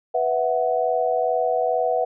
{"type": "chord", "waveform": "sine", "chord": "B suspended fourth", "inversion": "none", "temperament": "just", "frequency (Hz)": [493.9, 658.5, 740.8], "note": ["B4", "E5", "F#5"], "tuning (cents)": [0, -2, 2], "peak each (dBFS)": -23, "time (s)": [0.14, 2.05], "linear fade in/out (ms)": 10, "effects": []}